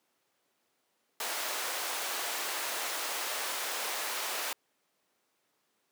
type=high-pass noise; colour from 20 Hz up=pink; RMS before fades=-35 dBFS; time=1.2-4.53 s; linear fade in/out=2 ms; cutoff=620 Hz; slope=12 dB/octave; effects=pink hiss -75 dBFS RMS until 5.91 s + high-pass 300 Hz 12 dB/octave